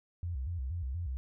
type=tone with vibrato; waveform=sine; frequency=75 Hz; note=D2; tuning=37 cents sharp; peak=-33 dBFS; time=0.23-1.17 s; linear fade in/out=0 ms; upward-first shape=square; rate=4.2 Hz; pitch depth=250 cents each way; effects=none